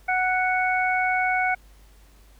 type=harmonic tone; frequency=740 Hz; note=F#5; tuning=in tune; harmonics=1 / 2 / 3; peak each=-23 / -26 / -25 dBFS; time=0.08-1.55 s; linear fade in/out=10 ms; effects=added 50 Hz sine -50 dBFS peak until 2.39 s + pink hiss -58 dBFS RMS until 2.39 s